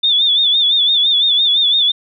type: tone with vibrato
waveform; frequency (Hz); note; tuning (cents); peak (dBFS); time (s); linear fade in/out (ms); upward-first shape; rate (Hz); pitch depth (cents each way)
sine; 3531; A7; +5; -10; 0.03-1.92; 10; sine; 5.9; 81
effects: none